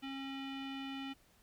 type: tone with low-pass filter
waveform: square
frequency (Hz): 271.1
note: C#4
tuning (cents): -38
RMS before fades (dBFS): -43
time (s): 0.02-1.14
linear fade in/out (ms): 20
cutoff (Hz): 3000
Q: 4.2
effects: pink hiss -68 dBFS RMS until 1.42 s